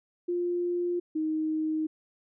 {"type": "tone pair in turn", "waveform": "sine", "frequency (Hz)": [351.2, 312.9], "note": ["F4", "D#4"], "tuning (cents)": [10, 10], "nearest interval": "major second", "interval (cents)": 200, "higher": "first", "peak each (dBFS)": -26, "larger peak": "neither", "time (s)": [[0.28, 1], [1.15, 1.87]], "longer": "neither", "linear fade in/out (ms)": 10, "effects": []}